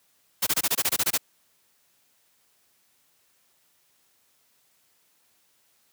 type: noise bursts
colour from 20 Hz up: white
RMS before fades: -23 dBFS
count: 11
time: 0.42-1.178 s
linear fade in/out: 10 ms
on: 48 ms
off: 23 ms
effects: white hiss -66 dBFS RMS until 5.92 s + high-pass 80 Hz 12 dB/octave